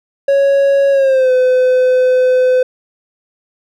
triangle tone with pitch glide, 554.4 to 508.4 Hz, C#5 to C5, 0 to -50 cents, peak -6 dBFS, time 0.28-2.63 s, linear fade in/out 5 ms, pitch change -150 cents, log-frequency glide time 0.91-1.32 s, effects none

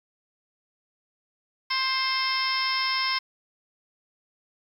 harmonic tone, 526 Hz, C5, 9 cents sharp, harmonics 2 / 3 / 4 / 5 / 6 / 7 / 8 / 9 / 10, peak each -29 / -36 / -29 / -38 / -36 / -38 / -38 / -38 / -28 dBFS, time 1.7-3.19 s, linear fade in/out 10 ms, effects 9-bit

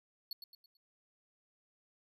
square tone with echo, 4395 Hz, C#8, 16 cents flat, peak -39 dBFS, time 0.31-0.33 s, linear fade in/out 2 ms, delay 110 ms, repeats 4, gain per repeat -8 dB, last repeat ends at 0.77 s, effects none

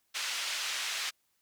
pink band-pass noise, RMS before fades -35 dBFS, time 0.14-1.11 s, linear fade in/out 20 ms, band 2000 to 6100 Hz, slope 12 dB/octave, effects white hiss -75 dBFS RMS until 1.41 s

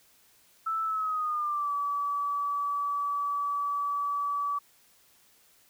sine tone with pitch glide, 1318.5 to 1147.8 Hz, E6 to D6, 0 to -40 cents, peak -27 dBFS, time 0.66-4.59 s, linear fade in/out 10 ms, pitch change -240 cents, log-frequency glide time 0.84-1.73 s, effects white hiss -62 dBFS RMS until 5.69 s

